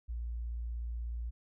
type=tone; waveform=sine; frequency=58.27 Hz; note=A#1; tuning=in tune; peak=-35 dBFS; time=0.08-1.31 s; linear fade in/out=20 ms; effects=none